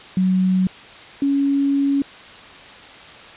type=tone pair in turn; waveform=sine; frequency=186.2 / 279 Hz; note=F#3 / C#4; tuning=+11 / +11 cents; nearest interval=perfect fifth; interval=700 cents; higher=second; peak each=-14 / -15 dBFS; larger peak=first; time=0.17-0.67 / 1.22-2.02 s; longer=second; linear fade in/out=2 ms; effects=white hiss -40 dBFS RMS until 3.36 s + resampled to 8000 Hz